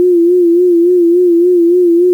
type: tone with vibrato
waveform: sine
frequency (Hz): 349.2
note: F4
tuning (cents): 0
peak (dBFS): -5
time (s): 0-2.13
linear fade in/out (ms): 0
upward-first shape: sine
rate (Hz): 3.5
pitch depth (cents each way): 65
effects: 7-bit